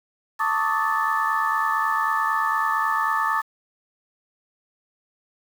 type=tone cluster; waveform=sine; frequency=891 / 1117 / 1186 / 1270 / 1754 Hz; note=A5 / C#6 / D6 / D#6 / A6; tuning=+22 / +13 / +17 / +35 / -6 cents; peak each=-26 dBFS; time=0.39-3.42 s; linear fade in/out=20 ms; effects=tanh soft clip ceiling -9 dBFS + 7-bit